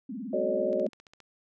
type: tone with vibrato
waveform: sine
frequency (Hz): 233.1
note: A#3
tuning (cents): 0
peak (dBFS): -34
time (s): 0.09-0.89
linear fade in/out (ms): 5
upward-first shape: sine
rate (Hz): 19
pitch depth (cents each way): 280
type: chord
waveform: sine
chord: D# half-diminished seventh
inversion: first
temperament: equal with one note detuned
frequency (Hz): 370 / 440 / 554.4 / 610.5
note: F#4 / A4 / C#5 / D#5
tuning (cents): 0 / 0 / 0 / -33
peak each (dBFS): -31 / -35 / -30 / -29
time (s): 0.33-0.87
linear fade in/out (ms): 5
type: click train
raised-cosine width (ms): 0.2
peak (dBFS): -34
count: 8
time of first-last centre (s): 0.73-1.203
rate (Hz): 14.8
effects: none